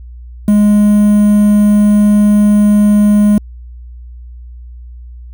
triangle tone with quantisation, 207.7 Hz, G#3, in tune, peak -3 dBFS, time 0.48-3.38 s, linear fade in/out 2 ms, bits 5, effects added 60 Hz sine -28 dBFS peak until 5.33 s

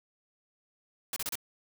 white noise bursts, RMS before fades -34 dBFS, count 4, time 1.13-1.355 s, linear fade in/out 2 ms, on 33 ms, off 31 ms, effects none

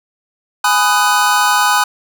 square chord, G# minor seventh, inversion none, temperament just, 830.6 / 996.7 / 1245.9 / 1495.1 Hz, G#5 / B5 / D#6 / F#6, 0 / +16 / +2 / +18 cents, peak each -17 dBFS, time 0.64-1.84 s, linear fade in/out 5 ms, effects none

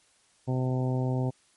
harmonic tone, 128.5 Hz, C3, 31 cents flat, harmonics 1 / 2 / 3 / 4 / 5 / 6 / 7, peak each -26 / -32 / -36 / -38 / -40 / -42 / -43 dBFS, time 0.47-1.31 s, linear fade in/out 20 ms, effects white hiss -64 dBFS RMS until 1.56 s + MP3 48 kbps

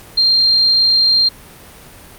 sine tone, 4186 Hz, C8, in tune, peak -9 dBFS, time 0.17-1.29 s, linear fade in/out 10 ms, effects pink hiss -39 dBFS RMS until 2.18 s + Opus 48 kbps

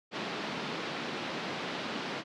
pink band-pass noise, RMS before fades -37 dBFS, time 0.11-2.24 s, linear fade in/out 50 ms, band 170 to 4400 Hz, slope 24 dB/octave, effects none

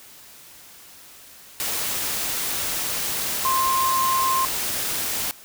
sine tone in noise, 1053 Hz, C6, 11 cents sharp, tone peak -19 dBFS, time 3.45-4.45 s, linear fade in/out 0 ms, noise white, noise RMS -26 dBFS, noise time 1.6-5.31 s, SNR +4 dB, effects white hiss -46 dBFS RMS until 5.44 s

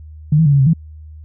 sine tone with pitch steps, 150.5 / 161.4 / 143.2 / 140 / 133 / 162.9 Hz, D3 / E3 / D3 / C#3 / C3 / E3, +43 / -36 / -43 / +18 / +29 / -20 cents, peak -8 dBFS, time 0.32-0.734 s, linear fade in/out 5 ms, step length 69 ms, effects added 77 Hz sine -33 dBFS peak until 1.24 s

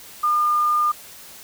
sine tone with quantisation, 1209 Hz, D6, 50 cents sharp, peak -16 dBFS, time 0.23-0.92 s, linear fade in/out 10 ms, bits 7, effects white hiss -42 dBFS RMS until 1.43 s

